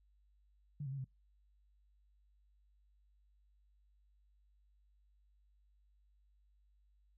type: tone with pitch steps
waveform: sine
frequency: 145.5 / 132.5 / 138.6 / 131.2 Hz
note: D3 / C3 / C#3 / C3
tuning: -16 / +22 / 0 / +5 cents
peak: -39 dBFS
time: 0.8-1.044 s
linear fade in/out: 5 ms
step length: 61 ms
effects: noise-tail reverb RT60 0.2 s tail -25 dB re dry + added 50 Hz sine -68 dBFS peak until 7.17 s